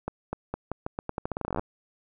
accelerating click train, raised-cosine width 1 ms, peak -16 dBFS, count 21, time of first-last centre 0.08-1.595 s, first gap 250 ms, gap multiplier 0.84, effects none

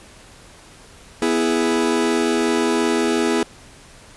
40% pulse chord, E major, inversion second, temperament equal, 246.9 / 329.6 / 415.3 Hz, B3 / E4 / G#4, 0 / 0 / 0 cents, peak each -21 / -20 / -20 dBFS, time 1.22-3.43 s, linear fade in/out 2 ms, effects pink hiss -45 dBFS RMS until 4.16 s + resampled to 24000 Hz

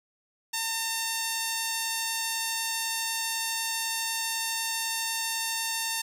5% pulse tone, 906 Hz, A#5, 50 cents flat, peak -16 dBFS, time 0.53-6.02 s, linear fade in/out 10 ms, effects none

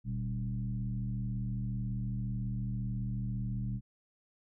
sine tone with frequency modulation, 120.8 Hz, B2, 38 cents flat, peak -32 dBFS, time 0.04-3.81 s, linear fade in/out 50 ms, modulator 74.5 Hz, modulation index 0.99, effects none

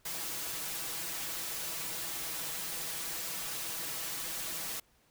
white noise with comb filter, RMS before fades -38 dBFS, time 0.05-4.8 s, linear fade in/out 5 ms, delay 6.1 ms, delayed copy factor +0.95, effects pink hiss -68 dBFS RMS until 5.1 s

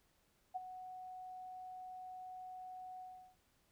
sine tone with ADSR envelope, 740 Hz, F#5, in tune, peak -36 dBFS, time 0.54-3.36 s, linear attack 21 ms, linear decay 23 ms, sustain -11 dB, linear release 360 ms, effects pink hiss -75 dBFS RMS until 3.71 s

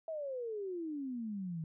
sine exponential sweep, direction down, 659.3 to 155.56 Hz, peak -37 dBFS, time 0.08-1.64 s, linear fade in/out 2 ms, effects none

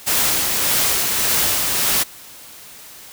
white noise with tremolo, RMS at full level -17 dBFS, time 0.06-2.04 s, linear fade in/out 20 ms, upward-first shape sine, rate 1.7 Hz, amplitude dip 30%, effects white hiss -40 dBFS RMS until 3.12 s

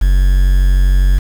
triangle tone with quantisation, 46.34 Hz, F#1, 3 cents sharp, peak -5 dBFS, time 0.01-1.19 s, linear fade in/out 10 ms, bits 5, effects none

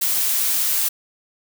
blue noise, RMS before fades -20 dBFS, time 0.01-0.89 s, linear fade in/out 10 ms, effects none

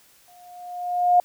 sine tone with exponential growth, 713 Hz, F5, 36 cents sharp, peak -11 dBFS, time 0.28-1.2 s, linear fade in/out 2 ms, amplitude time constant 200 ms, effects white hiss -56 dBFS RMS until 1.24 s

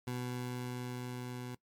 20% pulse tone with level ramp, 124.2 Hz, B2, 10 cents sharp, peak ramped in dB -31 to -36 dBFS, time 0.07-1.55 s, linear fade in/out 5 ms, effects noise-tail reverb RT60 0.1 s tail -20 dB re dry + MP3 96 kbps

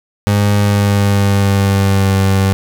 30% pulse tone with pitch glide, 102.3 to 96.89 Hz, G#2 to G2, -26 to -20 cents, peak -7 dBFS, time 0.27-2.53 s, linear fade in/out 0 ms, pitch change -94 cents, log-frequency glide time 0.6-2.17 s, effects none

